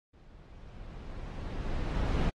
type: noise with level ramp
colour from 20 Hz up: brown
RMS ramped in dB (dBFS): -55 to -26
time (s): 0.13-2.3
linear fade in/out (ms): 10
effects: low-pass 5000 Hz 12 dB/octave + AAC 32 kbps